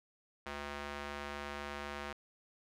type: tone with band-pass filter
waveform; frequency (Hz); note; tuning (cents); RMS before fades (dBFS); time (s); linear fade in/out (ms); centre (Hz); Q
square; 72; D2; -34; -43; 0.46-2.13; 5; 1600; 0.7
effects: none